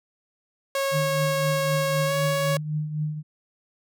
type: tone with pitch glide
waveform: sawtooth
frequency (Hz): 548 to 557.3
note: C#5 to C#5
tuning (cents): -20 to +9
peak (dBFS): -19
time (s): 0.75-2.57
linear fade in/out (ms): 2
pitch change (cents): +29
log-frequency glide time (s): 2.06-2.13
type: tone with tremolo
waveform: sine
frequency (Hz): 152.3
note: D#3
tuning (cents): -37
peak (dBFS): -22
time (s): 0.91-3.23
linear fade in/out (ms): 50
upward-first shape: triangle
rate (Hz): 3.9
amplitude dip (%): 65
effects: none